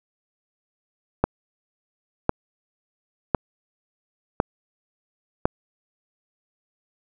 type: click train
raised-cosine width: 1 ms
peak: -3 dBFS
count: 5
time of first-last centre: 1.24-5.455 s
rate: 0.949 Hz
effects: none